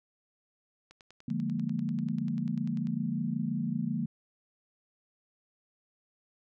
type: click train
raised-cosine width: 0.2 ms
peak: -35 dBFS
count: 21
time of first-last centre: 0.91-2.871 s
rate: 10.2 Hz
type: chord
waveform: sine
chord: Bb dominant seventh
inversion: first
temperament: equal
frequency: 146.83 / 174.61 / 207.7 / 233.1 Hz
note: D3 / F3 / Ab3 / Bb3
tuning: 0 / 0 / 0 / 0 cents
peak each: -36 / -35 / -35 / -33 dBFS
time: 1.28-4.06 s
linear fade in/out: 5 ms
effects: none